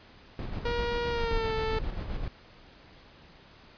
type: noise with tremolo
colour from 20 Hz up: brown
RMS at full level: -32 dBFS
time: 0.39-2.28 s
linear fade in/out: 2 ms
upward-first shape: square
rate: 7.6 Hz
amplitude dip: 40%
type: tone with pitch glide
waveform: sawtooth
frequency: 475.7 to 441.3 Hz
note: A#4 to A4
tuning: +35 to +5 cents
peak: -25 dBFS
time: 0.65-1.79 s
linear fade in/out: 5 ms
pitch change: -130 cents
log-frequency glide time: 1.09-1.53 s
effects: pink hiss -54 dBFS RMS until 3.77 s + resampled to 11025 Hz

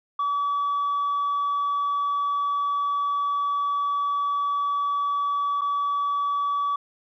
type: tone with dropouts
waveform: sine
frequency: 1144 Hz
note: D6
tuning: 46 cents flat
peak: -20 dBFS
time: 0.19-6.76 s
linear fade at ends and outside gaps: 5 ms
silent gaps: 5.611-5.616 s
effects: tanh soft clip ceiling -20 dBFS

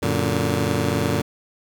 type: chord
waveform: 15% pulse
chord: Gb augmented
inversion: none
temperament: just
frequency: 92.5 / 115.62 / 144.53 Hz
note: Gb2 / Bb2 / D3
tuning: 0 / -14 / -27 cents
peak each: -18 dBFS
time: 0.02-1.22 s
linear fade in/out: 10 ms
effects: none

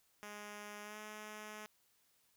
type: tone with pitch glide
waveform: 5% pulse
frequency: 207.8 to 212.9 Hz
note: G#3 to G#3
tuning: +1 to +43 cents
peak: -36 dBFS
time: 0.23-1.66 s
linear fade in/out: 0 ms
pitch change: +42 cents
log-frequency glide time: 0.83-0.97 s
effects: white hiss -74 dBFS RMS until 2.36 s

